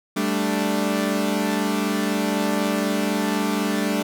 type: chord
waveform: sawtooth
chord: G suspended second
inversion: none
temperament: equal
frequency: 196 / 220 / 293.7 Hz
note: G3 / A3 / D4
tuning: 0 / 0 / 0 cents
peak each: -21 dBFS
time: 0.16-4.03 s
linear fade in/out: 10 ms
effects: none